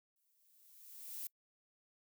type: noise with exponential growth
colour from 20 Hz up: violet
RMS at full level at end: -42 dBFS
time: 0.16-1.27 s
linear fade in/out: 2 ms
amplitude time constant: 240 ms
effects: noise-tail reverb RT60 0.1 s tail -25 dB re dry